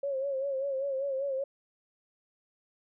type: tone with vibrato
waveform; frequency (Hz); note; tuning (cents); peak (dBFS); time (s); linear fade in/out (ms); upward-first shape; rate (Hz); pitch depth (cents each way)
sine; 545; C#5; -29; -29; 0.03-1.44; 5; sine; 5.1; 64
effects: none